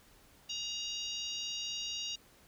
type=harmonic tone; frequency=944 Hz; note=A#5; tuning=22 cents sharp; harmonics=3 / 4 / 5 / 6 / 7; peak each=-40 / -42 / -44 / -46 / -47 dBFS; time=0.49-2.16 s; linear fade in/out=10 ms; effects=pink hiss -62 dBFS RMS until 2.47 s